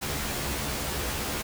pink noise with comb filter, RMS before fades -31 dBFS, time 0.01-1.43 s, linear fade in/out 20 ms, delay 14 ms, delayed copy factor +0.85, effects none

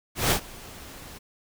pink noise with ADSR envelope, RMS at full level -20 dBFS, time 0.15-1.19 s, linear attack 160 ms, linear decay 90 ms, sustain -23 dB, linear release 17 ms, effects none

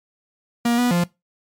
45% pulse tone with pitch steps, 236.9 / 244.7 / 174.1 Hz, A#3 / B3 / F3, +28 / -16 / -5 cents, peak -16 dBFS, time 0.65-1.04 s, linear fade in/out 5 ms, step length 130 ms, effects noise-tail reverb RT60 0.2 s tail -21 dB re dry + MP3 96 kbps

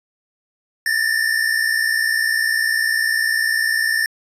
square tone pair together, 1760 / 1820 Hz, A6 / A#6, 0 / -42 cents, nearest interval minor second, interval 58 cents, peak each -20 dBFS, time 0.86-4.06 s, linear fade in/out 2 ms, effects resampled to 32000 Hz

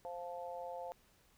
harmonic tone, 174.8 Hz, F3, 2 cents sharp, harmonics 3 / 4 / 5, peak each -45 / -46 / -48 dBFS, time 0.05-0.92 s, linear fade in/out 0 ms, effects pink hiss -69 dBFS RMS until 1.37 s

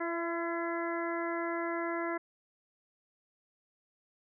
harmonic tone with a mistuned harmonic, 338.6 Hz, E4, 46 cents sharp, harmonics 1 / 2 / 3 / 4 / 5 / 6, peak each -35 / -38 / -40 / -41 / -42 / -43 dBFS, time 0-2.18 s, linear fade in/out 10 ms, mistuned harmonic 2, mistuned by -19 cents, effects none

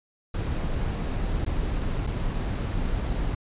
brown noise with dropouts, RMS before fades -27 dBFS, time 0.34-3.35 s, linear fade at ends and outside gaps 5 ms, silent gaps 1.45-1.462 / 2.068-2.072 s, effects resampled to 8000 Hz

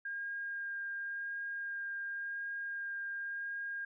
sine tone with vibrato, 1613 Hz, G6, 49 cents sharp, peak -37 dBFS, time 0.05-3.85 s, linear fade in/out 5 ms, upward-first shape sine, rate 0.92 Hz, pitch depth 8 cents each way, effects none

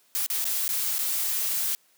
blue noise with dropouts, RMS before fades -27 dBFS, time 0.15-1.75 s, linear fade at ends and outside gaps 0 ms, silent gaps 0.263-0.301 / 0.443-0.453 / 0.679-0.69 / 0.983-0.99 s, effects white hiss -63 dBFS RMS until 1.97 s + high-pass 200 Hz 12 dB/octave

